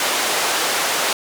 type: band-pass noise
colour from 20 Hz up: pink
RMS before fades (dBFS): -20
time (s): 0-1.13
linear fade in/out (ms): 2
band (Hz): 540 to 11000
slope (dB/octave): 12
effects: none